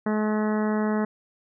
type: harmonic tone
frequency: 213.6 Hz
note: G#3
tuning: 49 cents sharp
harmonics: 1 / 2 / 3 / 4 / 5 / 6 / 7 / 8 / 9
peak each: -23 / -29 / -33 / -35 / -37 / -39 / -40 / -41 / -42 dBFS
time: 0.06-1.05 s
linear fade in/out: 5 ms
effects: none